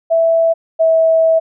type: tone pair in turn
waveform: sine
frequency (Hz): 659.3 / 649.5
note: E5 / E5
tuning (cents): 0 / -26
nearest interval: unison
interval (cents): 26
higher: first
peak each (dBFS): -9 / -8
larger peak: second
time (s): 0.1-0.54 / 0.79-1.4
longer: second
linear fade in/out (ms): 20
effects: none